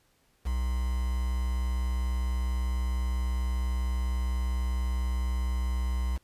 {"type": "tone with quantisation", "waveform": "triangle", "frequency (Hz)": 62.2, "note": "B1", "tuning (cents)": 13, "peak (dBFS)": -24, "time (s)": [0.45, 6.18], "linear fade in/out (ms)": 20, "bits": 7, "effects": ["pink hiss -68 dBFS RMS until 6.23 s", "resampled to 32000 Hz"]}